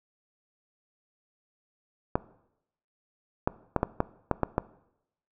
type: clicks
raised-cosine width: 1 ms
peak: -9 dBFS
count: 8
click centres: 2.155 / 3.475 / 3.763 / 3.831 / 4.004 / 4.313 / 4.433 / 4.581 s
effects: noise-tail reverb RT60 0.8 s tail -19 dB re dry